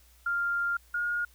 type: tone pair in turn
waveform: sine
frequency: 1396.9 / 1428.7 Hz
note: F6 / F6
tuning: 0 / +39 cents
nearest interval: unison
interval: 39 cents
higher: second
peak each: -26 / -27 dBFS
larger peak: first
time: 0.26-0.77 / 0.94-1.25 s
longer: first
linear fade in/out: 5 ms
effects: added 60 Hz sine -58 dBFS peak until 1.34 s + white hiss -62 dBFS RMS until 1.34 s